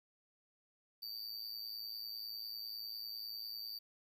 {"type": "tone with amplitude modulation", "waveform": "square", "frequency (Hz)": 4614, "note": "D8", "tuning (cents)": -31, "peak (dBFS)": -40, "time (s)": [1.02, 3.79], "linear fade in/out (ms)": 10, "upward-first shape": "sine", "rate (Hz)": 110, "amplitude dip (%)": 75, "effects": ["12-bit"]}